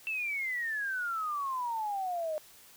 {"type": "exponential sweep", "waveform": "sine", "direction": "down", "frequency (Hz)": [2687, 605], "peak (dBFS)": -31, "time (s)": [0.07, 2.38], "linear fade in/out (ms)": 0, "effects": ["white hiss -56 dBFS RMS until 2.76 s"]}